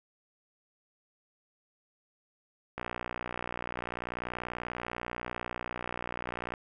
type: click train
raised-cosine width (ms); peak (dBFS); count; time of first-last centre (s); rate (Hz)
0.5; -20; 228; 2.78-6.538; 60.4
effects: none